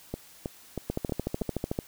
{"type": "two click trains", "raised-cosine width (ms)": 2, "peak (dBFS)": [-18, -15], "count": [5, 13], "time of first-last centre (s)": [[0.14, 1.414], [0.9, 1.789]], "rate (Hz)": [3.14, 13.5], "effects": ["white hiss -53 dBFS RMS until 1.87 s"]}